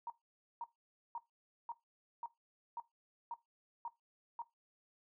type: tone bursts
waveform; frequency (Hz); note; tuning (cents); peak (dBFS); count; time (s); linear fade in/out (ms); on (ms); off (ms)
sine; 940; A#5; +14; -39; 9; 0.07-4.42; 2; 30; 510
effects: noise-tail reverb RT60 0.2 s tail -18 dB re dry